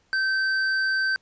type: tone with hard clipping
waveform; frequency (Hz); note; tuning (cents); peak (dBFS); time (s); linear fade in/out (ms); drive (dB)
triangle; 1549; G6; -21; -23; 0.13-1.16; 0; 16
effects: pink hiss -65 dBFS RMS until 1.21 s + resampled to 16000 Hz